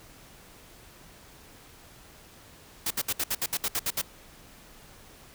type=noise bursts; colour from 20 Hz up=white; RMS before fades=-28 dBFS; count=11; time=2.86-4.016 s; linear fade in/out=5 ms; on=46 ms; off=65 ms; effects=pink hiss -52 dBFS RMS until 5.34 s